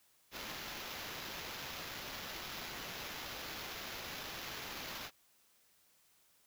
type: noise with sample-and-hold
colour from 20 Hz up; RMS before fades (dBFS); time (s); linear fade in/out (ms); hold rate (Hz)
white; -45; 0.31-5.11; 50; 8820
effects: white hiss -70 dBFS RMS until 6.46 s